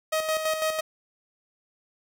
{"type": "tone with tremolo", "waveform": "sawtooth", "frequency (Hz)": 630, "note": "D#5", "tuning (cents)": 21, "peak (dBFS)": -19, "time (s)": [0.12, 0.81], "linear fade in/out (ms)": 10, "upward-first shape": "square", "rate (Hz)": 6, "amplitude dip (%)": 50, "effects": []}